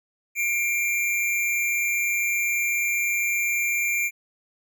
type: tone pair together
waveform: square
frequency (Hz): 2165 / 2366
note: C#7 / D7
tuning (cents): -41 / +12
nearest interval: major second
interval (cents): 153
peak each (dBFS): -32 / -23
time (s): 0.35-4.11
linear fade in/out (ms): 50
effects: none